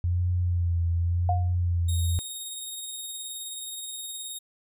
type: tone with vibrato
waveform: sine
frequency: 87 Hz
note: F2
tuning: 6 cents flat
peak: -22 dBFS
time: 0.04-2.19 s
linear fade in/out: 0 ms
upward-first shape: sine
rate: 0.9 Hz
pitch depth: 44 cents each way
type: tone with exponential decay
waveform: sine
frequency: 714 Hz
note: F5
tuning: 38 cents sharp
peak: -21 dBFS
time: 1.29-1.55 s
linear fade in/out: 2 ms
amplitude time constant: 56 ms
type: tone with tremolo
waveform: 10% pulse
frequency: 3729 Hz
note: A#7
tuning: in tune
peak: -25 dBFS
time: 1.88-4.39 s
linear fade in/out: 10 ms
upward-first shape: sine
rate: 19 Hz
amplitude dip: 25%
effects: resampled to 32000 Hz